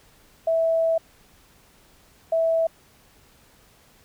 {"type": "tone bursts at uneven times", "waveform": "sine", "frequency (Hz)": 655, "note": "E5", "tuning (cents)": -11, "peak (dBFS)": -18, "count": 2, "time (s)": [[0.47, 0.98], [2.32, 2.67]], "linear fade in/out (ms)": 5, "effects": ["pink hiss -56 dBFS RMS until 4.04 s"]}